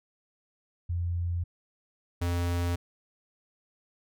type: tone pair in turn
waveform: sine / square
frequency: 86.6 / 86.99 Hz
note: F2 / F2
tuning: -14 / -6 cents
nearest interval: unison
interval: 8 cents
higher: second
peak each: -27 dBFS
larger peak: neither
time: 0.89-1.44 / 2.21-2.76 s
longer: neither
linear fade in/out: 10 ms
effects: none